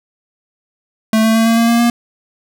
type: tone with pitch steps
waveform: square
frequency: 220 / 222.7 / 225.4 / 228.2 / 230.9 / 233.8 / 236.6 Hz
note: A3 / A3 / A3 / A#3 / A#3 / A#3 / A#3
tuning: 0 / +21 / +42 / -37 / -16 / +5 / +26 cents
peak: -10 dBFS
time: 1.13-1.9 s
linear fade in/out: 2 ms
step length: 110 ms
effects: none